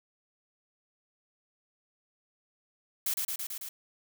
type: noise with echo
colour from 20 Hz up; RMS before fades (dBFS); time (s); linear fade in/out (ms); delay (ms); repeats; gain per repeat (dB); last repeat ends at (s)
blue; -30; 3.06-3.14; 5; 110; 5; -2; 3.69
effects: none